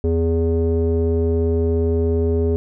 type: tone with low-pass filter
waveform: square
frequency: 82.6 Hz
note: E2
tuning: 4 cents sharp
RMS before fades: -18 dBFS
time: 0.04-2.56 s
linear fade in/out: 0 ms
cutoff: 420 Hz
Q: 4.2
effects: none